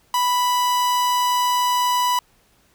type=tone; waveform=45% pulse; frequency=987.8 Hz; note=B5; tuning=in tune; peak=-17 dBFS; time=0.14-2.19 s; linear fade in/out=2 ms; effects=pink hiss -59 dBFS RMS until 2.74 s